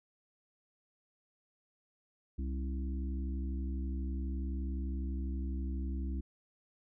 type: harmonic tone with a mistuned harmonic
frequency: 65.7 Hz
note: C2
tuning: 8 cents sharp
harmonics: 1 / 3 / 4 / 5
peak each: -34 / -44 / -46 / -48 dBFS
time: 2.38-6.21 s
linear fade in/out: 10 ms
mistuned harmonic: 4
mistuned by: +41 cents
effects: none